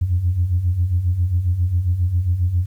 sine beating tone pair, 83.7 / 91.1 Hz, E2 / F#2, +27 / -26 cents, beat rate 7.4 Hz, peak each -22 / -16 dBFS, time 0.01-2.66 s, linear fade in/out 10 ms, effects tanh soft clip ceiling -9 dBFS + 9-bit

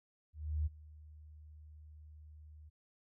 sine tone with ADSR envelope, 76.3 Hz, D#2, 33 cents flat, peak -30 dBFS, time 0.33-2.7 s, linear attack 330 ms, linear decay 23 ms, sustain -22 dB, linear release 19 ms, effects none

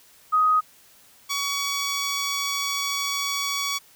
sine / 10% pulse tone pair in turn, 1253 / 1128.4 Hz, D#6 / C#6, +12 / +30 cents, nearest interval major second, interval 182 cents, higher first, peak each -16 dBFS, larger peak neither, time 0.32-0.61 / 1.29-3.79 s, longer second, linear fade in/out 20 ms, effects white hiss -54 dBFS RMS until 3.95 s

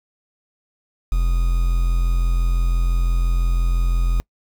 triangle tone with quantisation, 42.94 Hz, F1, 29 cents flat, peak -13 dBFS, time 1.12-4.2 s, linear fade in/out 0 ms, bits 6, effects noise-tail reverb RT60 0.1 s tail -26 dB re dry

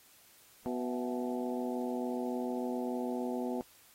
harmonic tone with a mistuned harmonic, 123.47 Hz, B2, in tune, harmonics 2 / 3 / 4 / 5 / 6 / 7, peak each -35 / -39 / -41 / -43 / -45 / -46 dBFS, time 0.66-3.61 s, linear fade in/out 0 ms, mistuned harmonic 5, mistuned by +100 cents, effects white hiss -61 dBFS RMS until 3.94 s + AAC 48 kbps

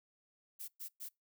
violet noise bursts, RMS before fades -45 dBFS, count 3, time 0.59-1.092 s, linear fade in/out 20 ms, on 94 ms, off 110 ms, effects noise-tail reverb RT60 0.2 s tail -25 dB re dry

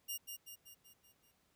5% pulse tone with echo, 2828 Hz, F7, 21 cents sharp, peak -30 dBFS, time 0.08-0.18 s, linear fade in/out 20 ms, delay 190 ms, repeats 6, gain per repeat -5 dB, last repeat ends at 1.32 s, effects pink hiss -75 dBFS RMS until 1.55 s + high-pass 60 Hz 12 dB/octave

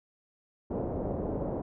white low-pass noise, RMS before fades -33 dBFS, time 0.7-1.62 s, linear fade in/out 10 ms, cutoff 600 Hz, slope 24 dB/octave, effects none

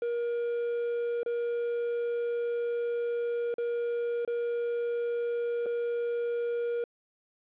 triangle tone with dropouts, 473.8 Hz, A#4, 28 cents sharp, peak -26 dBFS, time 0.02-6.84 s, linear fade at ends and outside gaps 2 ms, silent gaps 1.232-1.261 / 3.541-3.582 / 4.25-4.276 / 5.66-5.664 s, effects resampled to 8000 Hz + 10-bit

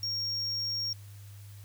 triangle tone, 5560 Hz, F8, 9 cents flat, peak -29 dBFS, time 0.03-0.93 s, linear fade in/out 2 ms, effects added 101 Hz sine -45 dBFS peak until 1.64 s + white hiss -58 dBFS RMS until 1.64 s

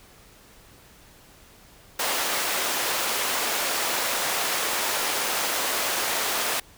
pink high-pass noise, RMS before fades -26 dBFS, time 1.99-6.6 s, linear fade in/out 5 ms, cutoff 560 Hz, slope 12 dB/octave, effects pink hiss -52 dBFS RMS until 6.77 s

